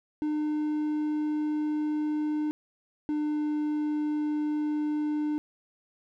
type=tone pair in turn; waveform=triangle; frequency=302.5 / 300.4 Hz; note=D#4 / D4; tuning=-49 / +39 cents; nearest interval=unison; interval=12 cents; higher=first; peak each=-24 dBFS; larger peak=neither; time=0.22-2.51 / 3.09-5.38 s; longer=neither; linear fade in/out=0 ms; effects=none